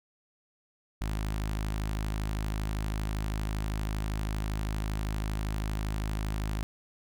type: tone with notch filter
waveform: sawtooth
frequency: 52.6 Hz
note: G#1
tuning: 23 cents sharp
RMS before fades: -32 dBFS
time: 1.01-6.63 s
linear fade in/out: 0 ms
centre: 470 Hz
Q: 1.6
effects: none